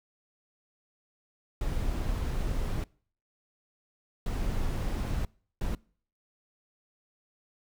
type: noise bursts at uneven times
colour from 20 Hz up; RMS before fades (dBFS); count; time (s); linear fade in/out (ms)
brown; -30; 3; 1.61-2.84 / 4.26-5.25 / 5.61-5.75; 2
effects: noise-tail reverb RT60 0.5 s tail -25 dB re dry